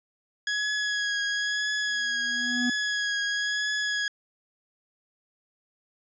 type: tone with vibrato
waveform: sawtooth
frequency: 1670 Hz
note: G#6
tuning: 9 cents sharp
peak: -22 dBFS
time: 0.47-4.08 s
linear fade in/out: 2 ms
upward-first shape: triangle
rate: 1 Hz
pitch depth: 26 cents each way
type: tone with exponential growth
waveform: triangle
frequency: 245.6 Hz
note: B3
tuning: 9 cents flat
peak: -21 dBFS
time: 1.87-2.7 s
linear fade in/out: 5 ms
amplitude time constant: 180 ms
effects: resampled to 16000 Hz